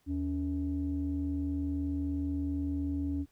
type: tone pair together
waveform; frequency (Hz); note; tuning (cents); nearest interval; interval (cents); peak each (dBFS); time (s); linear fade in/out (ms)
sine; 78.9 / 281.7; D#2 / C#4; +25 / +28; octave + minor seventh; 2203; -33 / -31; 0.06-3.26; 50
effects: tanh soft clip ceiling -24 dBFS + pink hiss -71 dBFS RMS until 3.31 s